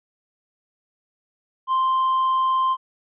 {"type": "tone with tanh clipping", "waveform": "sine", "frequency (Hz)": 1046, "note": "C6", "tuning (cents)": -1, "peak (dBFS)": -18, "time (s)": [1.67, 2.77], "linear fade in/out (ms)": 50, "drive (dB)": 2, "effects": ["resampled to 8000 Hz"]}